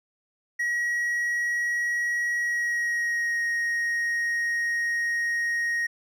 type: tone with pitch glide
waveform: triangle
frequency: 1910 to 1875 Hz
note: A#6 to A#6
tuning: +42 to +10 cents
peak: -22 dBFS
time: 0.59-5.87 s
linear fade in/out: 10 ms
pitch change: -32 cents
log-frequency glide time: 2.38-3.42 s
effects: none